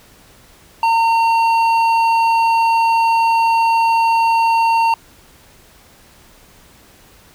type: tone with hard clipping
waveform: sine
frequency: 913 Hz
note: A#5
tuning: 36 cents flat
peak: -13 dBFS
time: 0.83-4.94 s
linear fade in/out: 2 ms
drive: 8 dB
effects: pink hiss -47 dBFS RMS until 7.34 s